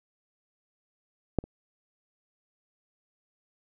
clicks, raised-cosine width 2 ms, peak -10 / -30 dBFS, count 2, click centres 1.387 / 1.44 s, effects none

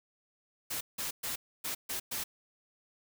white noise bursts at uneven times, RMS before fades -36 dBFS, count 6, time 0.7-0.81 / 0.98-1.11 / 1.23-1.36 / 1.64-1.75 / 1.89-2 / 2.11-2.24 s, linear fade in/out 10 ms, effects none

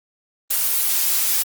blue noise, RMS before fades -19 dBFS, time 0.5-1.43 s, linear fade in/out 10 ms, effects Opus 24 kbps

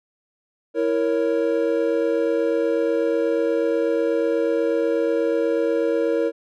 triangle chord, A# diminished, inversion second, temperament equal, 329.6 / 466.2 / 554.4 Hz, E4 / A#4 / C#5, 0 / 0 / 0 cents, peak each -22 / -19 / -22 dBFS, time 0.74-6.32 s, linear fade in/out 50 ms, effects none

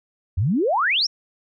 sine exponential sweep, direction up, 80.4 to 5800 Hz, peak -17 dBFS, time 0.37-1.07 s, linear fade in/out 10 ms, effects none

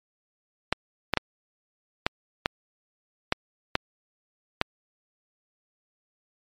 clicks, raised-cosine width 0.3 ms, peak -5 dBFS, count 8, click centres 0.726 / 1.137 / 1.173 / 2.065 / 2.459 / 3.324 / 3.754 / 4.614 s, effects MP3 64 kbps

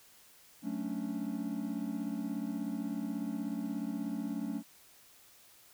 triangle chord, D major seventh, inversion first, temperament equal, 185 / 220 / 277.2 / 293.7 Hz, F#3 / A3 / C#4 / D4, 0 / 0 / 0 / 0 cents, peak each -40 / -36 / -37 / -40 dBFS, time 0.62-4.63 s, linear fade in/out 50 ms, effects white hiss -60 dBFS RMS until 5.73 s

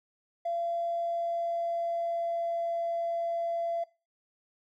triangle tone with pitch glide, 682 to 677.7 Hz, F5 to E5, -41 to +48 cents, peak -25 dBFS, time 0.45-3.84 s, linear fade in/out 10 ms, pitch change -11 cents, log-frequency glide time 0.91-2.81 s, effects noise-tail reverb RT60 0.3 s tail -23 dB re dry + tanh soft clip ceiling -26 dBFS

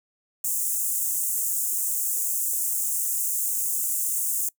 pink high-pass noise, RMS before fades -26 dBFS, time 0.44-4.49 s, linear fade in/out 5 ms, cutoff 7000 Hz, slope 48 dB/octave, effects noise-tail reverb RT60 0.1 s tail -22 dB re dry

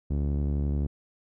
sawtooth tone with low-pass filter, 71.6 Hz, D2, 43 cents flat, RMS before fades -27 dBFS, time 0.1-0.87 s, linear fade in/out 10 ms, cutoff 300 Hz, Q 0.81, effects none

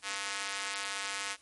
square tone with high-pass filter, 99 Hz, G2, 18 cents sharp, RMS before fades -37 dBFS, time 0.02-1.37 s, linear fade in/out 50 ms, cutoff 1600 Hz, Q 0.85, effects white hiss -61 dBFS RMS until 1.41 s + MP3 48 kbps

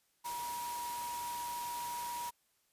sine tone in noise, 959 Hz, A#5, 49 cents sharp, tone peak -38 dBFS, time 0.24-2.31 s, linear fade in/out 20 ms, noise white, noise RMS -45 dBFS, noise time 0.24-2.31 s, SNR +4 dB, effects white hiss -75 dBFS RMS until 2.72 s + resampled to 32000 Hz

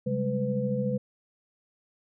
sine tone cluster, 134.5 / 193.2 / 206.7 / 502 Hz, C3 / G3 / G#3 / B4, +48 / -25 / -8 / +28 cents, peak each -31 / -34 / -30 / -30 dBFS, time 0.06-0.98 s, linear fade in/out 10 ms, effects none

